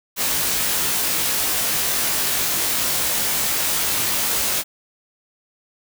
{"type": "noise with comb filter", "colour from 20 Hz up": "white", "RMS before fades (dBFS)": -21, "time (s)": [0.16, 4.64], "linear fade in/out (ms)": 50, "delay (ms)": 19, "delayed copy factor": 1, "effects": []}